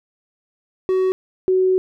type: tone pair in turn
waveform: triangle / sine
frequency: 374.8 / 373.3 Hz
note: F#4 / F#4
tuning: +22 / +15 cents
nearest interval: unison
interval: 7 cents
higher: first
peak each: -13 dBFS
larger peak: neither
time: 0.89-1.12 / 1.48-1.78 s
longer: second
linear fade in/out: 0 ms
effects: none